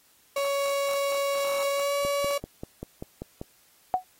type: tone with pitch glide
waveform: 35% pulse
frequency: 559 to 566.5 Hz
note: C#5 to C#5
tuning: +14 to +37 cents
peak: -23 dBFS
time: 0.36-2.38 s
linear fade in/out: 5 ms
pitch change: +23 cents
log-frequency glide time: 1.7-1.93 s
type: click train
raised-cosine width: 2 ms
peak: -21 dBFS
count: 8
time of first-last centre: 2.05-3.415 s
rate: 5.13 Hz
type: tone with exponential decay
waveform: sine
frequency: 740 Hz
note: F#5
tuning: in tune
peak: -16 dBFS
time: 3.94-4.04 s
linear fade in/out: 0 ms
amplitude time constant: 21 ms
effects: white hiss -61 dBFS RMS until 4.19 s + AAC 48 kbps